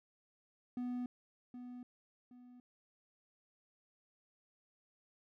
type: tone with echo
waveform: triangle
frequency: 246.9 Hz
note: B3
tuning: in tune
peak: -35 dBFS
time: 0.77-1.06 s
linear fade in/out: 2 ms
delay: 770 ms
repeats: 2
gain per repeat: -9 dB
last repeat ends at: 2.6 s
effects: none